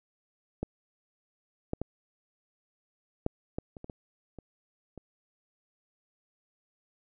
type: clicks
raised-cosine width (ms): 2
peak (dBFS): -18 / -17 / -19 / -14 / -19 / -30 / -28 / -27 / -30 / -30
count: 10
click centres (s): 0.63 / 1.734 / 1.816 / 3.264 / 3.585 / 3.768 / 3.844 / 3.898 / 4.387 / 4.977
effects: none